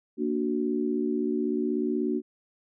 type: chord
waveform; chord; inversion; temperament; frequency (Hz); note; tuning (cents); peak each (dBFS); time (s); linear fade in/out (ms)
sine; Bb augmented; none; equal; 233.1 / 293.7 / 370; Bb3 / D4 / F#4; 0 / 0 / 0; -29; 0.17-2.22; 50
effects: none